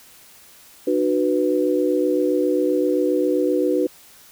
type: tone cluster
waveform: sine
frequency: 300.3 / 367.9 / 494 Hz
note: D4 / F#4 / B4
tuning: +39 / -10 / 0 cents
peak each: -21 dBFS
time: 0.87-3.87 s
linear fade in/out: 5 ms
effects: white hiss -48 dBFS RMS until 4.31 s